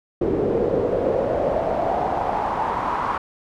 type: noise with band-pass filter sweep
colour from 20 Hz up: brown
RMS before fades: -22 dBFS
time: 0.21-3.18 s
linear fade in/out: 5 ms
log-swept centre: 390 to 1100 Hz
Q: 4.2
effects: none